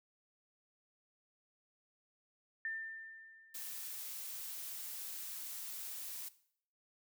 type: tone with exponential decay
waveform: sine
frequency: 1793 Hz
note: A6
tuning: 32 cents sharp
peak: -36 dBFS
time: 2.65-4.08 s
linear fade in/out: 1 ms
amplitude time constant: 310 ms
type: noise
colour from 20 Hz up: blue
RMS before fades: -45 dBFS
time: 3.54-6.29 s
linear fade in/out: 10 ms
effects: noise-tail reverb RT60 0.6 s tail -17 dB re dry